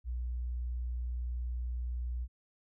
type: tone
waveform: sine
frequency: 60.7 Hz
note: B1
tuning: 29 cents flat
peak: -33 dBFS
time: 0.04-2.28 s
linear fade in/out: 50 ms
effects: none